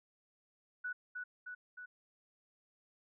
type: tone with echo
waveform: sine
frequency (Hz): 1478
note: F#6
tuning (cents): -2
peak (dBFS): -37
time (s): 0.84-0.93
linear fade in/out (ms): 10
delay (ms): 310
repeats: 3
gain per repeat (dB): -3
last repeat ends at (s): 1.86
effects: none